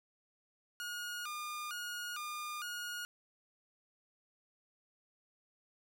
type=tone with vibrato; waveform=sawtooth; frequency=1318.5 Hz; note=E6; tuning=in tune; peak=-36 dBFS; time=0.8-3.05 s; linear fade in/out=0 ms; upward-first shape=square; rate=1.1 Hz; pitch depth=150 cents each way; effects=none